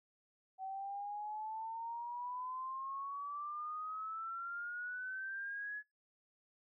sine exponential sweep, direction up, 758 to 1701 Hz, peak -40 dBFS, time 0.58-5.83 s, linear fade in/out 50 ms, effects noise-tail reverb RT60 0.2 s tail -25 dB re dry

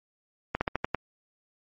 slowing click train, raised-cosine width 0.5 ms, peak -11 dBFS, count 6, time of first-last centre 0.55-0.947 s, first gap 60 ms, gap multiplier 1.14, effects MP3 32 kbps

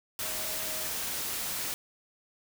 sine tone in noise, 630 Hz, D#5, 21 cents sharp, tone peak -45 dBFS, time 0.23-0.87 s, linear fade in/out 0 ms, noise white, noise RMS -34 dBFS, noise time 0.19-1.74 s, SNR -14 dB, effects none

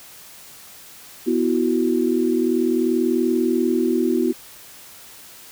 sine chord, B suspended fourth, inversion none, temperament equal, 246.9 / 329.6 / 370 Hz, B3 / E4 / F#4, 0 / 0 / 0 cents, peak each -21 dBFS, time 1.26-4.33 s, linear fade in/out 20 ms, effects white hiss -43 dBFS RMS until 5.51 s

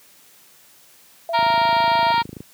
sine tone, 670 Hz, E5, 28 cents sharp, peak -23 dBFS, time 1.29-2.12 s, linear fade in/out 2 ms
harmonic tone, 466.2 Hz, A#4, in tune, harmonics 2 / 3 / 4 / 5 / 6 / 7 / 8 / 9 / 10, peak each -16 / -28 / -30 / -29 / -36 / -31 / -34 / -32 / -36 dBFS, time 1.33-2.23 s, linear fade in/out 20 ms
click train, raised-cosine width 3 ms, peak -20 dBFS, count 28, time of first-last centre 1.39-2.405 s, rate 26.6 Hz
effects white hiss -51 dBFS RMS until 2.53 s + high-pass 100 Hz 12 dB/octave

